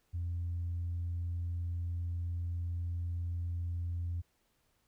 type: tone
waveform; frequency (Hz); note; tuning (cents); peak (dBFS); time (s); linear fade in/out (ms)
sine; 86.2; F2; -22; -32; 0.13-4.22; 20
effects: tanh soft clip ceiling -30 dBFS + pink hiss -75 dBFS RMS until 4.87 s